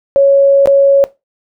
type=tone with dropouts; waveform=sine; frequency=554.4 Hz; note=C#5; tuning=in tune; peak=-4 dBFS; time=0.16-1.04 s; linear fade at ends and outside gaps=0 ms; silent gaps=0.658-0.673 s; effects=noise-tail reverb RT60 0.2 s tail -17 dB re dry